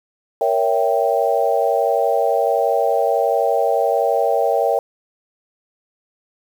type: chord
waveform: sine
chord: A# diminished seventh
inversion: none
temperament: equal with one note detuned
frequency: 466.2 / 557.9 / 659.3 / 784 Hz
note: A#4 / C#5 / E5 / G5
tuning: 0 / +11 / 0 / 0 cents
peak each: -20 dBFS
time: 0.41-4.79 s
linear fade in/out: 2 ms
effects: 7-bit